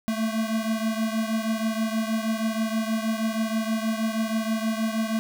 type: beating tone pair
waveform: square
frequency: 220 / 226.3 Hz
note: A3 / A3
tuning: 0 / +49 cents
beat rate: 6.3 Hz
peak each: -26 / -30 dBFS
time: 0.08-5.19 s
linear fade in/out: 0 ms
effects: none